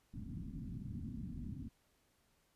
white low-pass noise, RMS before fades -45 dBFS, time 0.13-1.69 s, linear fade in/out 10 ms, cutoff 260 Hz, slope 48 dB/octave, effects pink hiss -75 dBFS RMS until 2.55 s + resampled to 32000 Hz

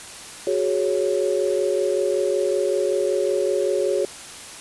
sine chord, F# suspended second, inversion none, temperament equal, 370 / 415.3 / 554.4 Hz, F#4 / G#4 / C#5, 0 / 0 / 0 cents, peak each -23 dBFS, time 0.47-4.05 s, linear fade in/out 2 ms, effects white hiss -38 dBFS RMS until 4.6 s + resampled to 24000 Hz

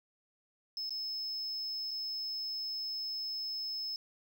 sine tone with dropouts, 5210 Hz, E8, 21 cents flat, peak -33 dBFS, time 0.77-3.96 s, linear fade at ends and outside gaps 1 ms, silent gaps 0.894-0.906 / 1.909-1.913 s, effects tanh soft clip ceiling -34 dBFS + 11-bit

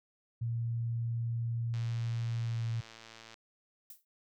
sine tone with pitch glide, 116.54 to 114.87 Hz, A#2 to A#2, 0 to -25 cents, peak -31 dBFS, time 0.41-2.81 s, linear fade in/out 10 ms, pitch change -25 cents, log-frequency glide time 2.4-2.67 s
click train, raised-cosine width 0.2 ms, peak -33 dBFS, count 182, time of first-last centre 1.74-3.342 s, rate 113 Hz
violet noise with exponential decay, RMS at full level -45 dBFS, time 3.9-4.05 s, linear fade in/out 2 ms, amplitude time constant 32 ms
effects none

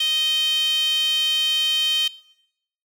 sawtooth tone with high-pass filter, 622.3 Hz, D#5, in tune, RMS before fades -21 dBFS, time 0-2.08 s, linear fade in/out 5 ms, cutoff 3100 Hz, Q 9.6, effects noise-tail reverb RT60 0.8 s tail -21 dB re dry

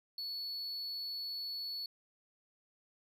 triangle tone, 4417 Hz, C#8, 7 cents flat, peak -37 dBFS, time 0.18-1.86 s, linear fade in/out 2 ms, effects none

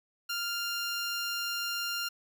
15% pulse tone, 1396.9 Hz, F6, in tune, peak -25 dBFS, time 0.29-2.09 s, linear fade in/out 10 ms, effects none

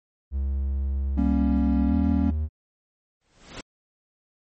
triangle tone with pitch glide, 68 to 76.77 Hz, C#2 to D#2, -33 to -23 cents, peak -21 dBFS, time 0.31-2.49 s, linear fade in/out 50 ms, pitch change +210 cents, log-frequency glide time 1.88-1.94 s
triangle chord, G diminished, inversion none, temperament equal with one note detuned, 196 / 236.1 / 277.2 Hz, G3 / Bb3 / Db4, 0 / +22 / 0 cents, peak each -23 dBFS, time 1.17-2.31 s, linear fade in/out 10 ms
pink noise with exponential growth, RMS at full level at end -34 dBFS, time 3.21-3.61 s, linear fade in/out 5 ms, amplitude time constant 86 ms
effects MP3 32 kbps

